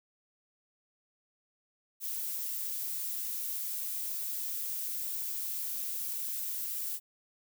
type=noise; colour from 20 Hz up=violet; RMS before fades=-36 dBFS; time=2-7 s; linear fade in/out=50 ms; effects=none